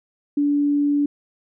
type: tone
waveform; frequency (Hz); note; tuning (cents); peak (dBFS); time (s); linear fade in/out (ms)
sine; 288.8; D4; -29; -16; 0.37-1.06; 5
effects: none